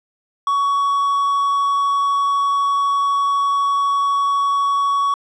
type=tone; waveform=triangle; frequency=1122 Hz; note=C#6; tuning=21 cents sharp; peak=-13 dBFS; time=0.47-5.14 s; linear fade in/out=2 ms; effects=resampled to 22050 Hz